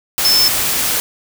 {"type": "tone in noise", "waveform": "sine", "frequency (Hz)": 5274, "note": "E8", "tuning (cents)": 0, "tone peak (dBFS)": -10, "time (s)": [0.25, 0.48], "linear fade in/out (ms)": 0, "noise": "white", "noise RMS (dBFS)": -17, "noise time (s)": [0.18, 1], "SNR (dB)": 4, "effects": []}